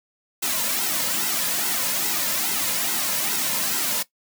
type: noise with flanger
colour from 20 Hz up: white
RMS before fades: -24 dBFS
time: 0.42-4.03 s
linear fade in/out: 10 ms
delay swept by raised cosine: 1.7 to 2.66 ms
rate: 2.4 Hz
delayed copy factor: -0.7
effects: noise-tail reverb RT60 0.1 s tail -17 dB re dry + high-pass 150 Hz 12 dB/octave

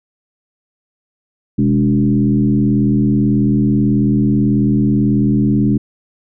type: tone with frequency modulation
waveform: sine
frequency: 207.7 Hz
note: G#3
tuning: in tune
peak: -10 dBFS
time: 1.58-5.78 s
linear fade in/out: 10 ms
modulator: 78.3 Hz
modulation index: 1.2
effects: none

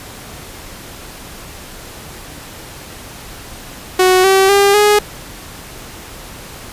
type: tone with pitch steps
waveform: sawtooth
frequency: 370 / 384.8 / 400.2 / 416.3 Hz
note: F#4 / G4 / G4 / G#4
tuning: 0 / -32 / +36 / +4 cents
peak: -4 dBFS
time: 3.99-4.99 s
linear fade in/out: 5 ms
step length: 250 ms
effects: pink hiss -33 dBFS RMS until 6.72 s + resampled to 32000 Hz

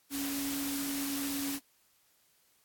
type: tone in noise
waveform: sine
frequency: 278.9 Hz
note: C#4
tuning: 11 cents sharp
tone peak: -34 dBFS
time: 0.1-1.6 s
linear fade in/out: 50 ms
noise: white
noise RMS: -38 dBFS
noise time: 0.1-1.6 s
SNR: +1 dB
effects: white hiss -69 dBFS RMS until 2.64 s + AAC 64 kbps

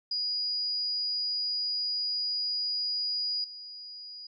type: tone with level steps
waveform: sine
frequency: 4897 Hz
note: D#8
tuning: 28 cents flat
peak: -28 / -41 dBFS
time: 0.11-4.27 s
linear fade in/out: 5 ms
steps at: 3.44 s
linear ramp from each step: 2 ms
effects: none

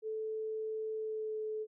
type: tone with pitch glide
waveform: sine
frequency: 437.2 to 432.4 Hz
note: A4 to A4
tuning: -11 to -30 cents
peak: -35 dBFS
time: 0.02-1.67 s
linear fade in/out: 50 ms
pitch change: -19 cents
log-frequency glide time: 0.95-1.41 s
effects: none

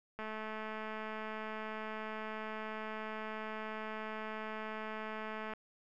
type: click train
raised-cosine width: 0.5 ms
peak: -28 dBFS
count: 1161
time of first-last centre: 0.19-5.536 s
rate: 217 Hz
effects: none

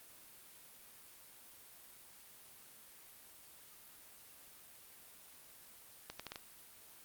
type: accelerating click train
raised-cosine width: 0.2 ms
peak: -26 dBFS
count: 5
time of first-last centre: 6.1-6.359 s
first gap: 96 ms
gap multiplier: 0.74
effects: white hiss -58 dBFS RMS until 7.04 s + Opus 32 kbps

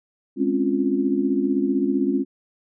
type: chord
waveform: sine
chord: Db major seventh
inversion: second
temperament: equal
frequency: 207.7 / 261.6 / 277.2 / 349.2 Hz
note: Ab3 / C4 / Db4 / F4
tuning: 0 / 0 / 0 / 0 cents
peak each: -26 / -24 / -22 / -25 dBFS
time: 0.36-2.25 s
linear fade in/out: 50 ms
effects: none

